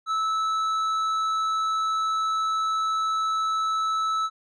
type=tone with tanh clipping; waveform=triangle; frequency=1307 Hz; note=E6; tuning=15 cents flat; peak=-24 dBFS; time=0.06-4.3 s; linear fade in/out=50 ms; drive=12 dB; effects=none